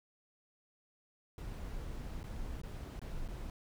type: noise with dropouts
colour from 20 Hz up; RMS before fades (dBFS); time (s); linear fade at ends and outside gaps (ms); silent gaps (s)
brown; -42; 1.38-3.5; 1; 2.231-2.24 / 2.616-2.634 / 2.994-3.016 / 3.279-3.286
effects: none